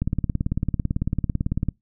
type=click train; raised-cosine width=5 ms; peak=-10 dBFS; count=31; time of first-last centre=0.02-1.687 s; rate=18 Hz; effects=noise-tail reverb RT60 0.2 s tail -26 dB re dry